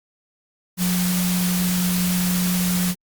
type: tone in noise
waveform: sine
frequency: 180 Hz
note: F#3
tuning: 47 cents flat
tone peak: -19 dBFS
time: 0.77-2.95 s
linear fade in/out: 50 ms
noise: white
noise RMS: -26 dBFS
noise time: 0.77-2.95 s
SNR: +4 dB
effects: Opus 48 kbps